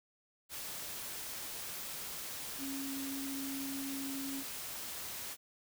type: tone in noise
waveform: sine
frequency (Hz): 273.2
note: C#4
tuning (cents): -25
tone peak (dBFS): -39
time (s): 2.58-4.44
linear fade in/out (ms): 50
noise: white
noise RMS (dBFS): -43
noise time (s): 0.49-5.37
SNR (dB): +1
effects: none